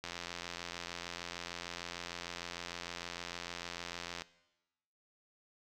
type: click train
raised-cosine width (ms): 0.2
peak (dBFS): -23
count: 363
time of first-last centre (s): 0.04-4.22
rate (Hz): 86.6
effects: noise-tail reverb RT60 1.0 s tail -19 dB re dry